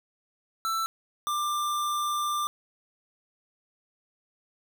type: tone pair in turn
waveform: square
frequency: 1330 / 1187.5 Hz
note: E6 / D6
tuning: +15 / +19 cents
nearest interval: major second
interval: 196 cents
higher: first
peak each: -27 dBFS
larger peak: neither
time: 0.65-0.86 / 1.27-2.47 s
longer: second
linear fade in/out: 0 ms
effects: 10-bit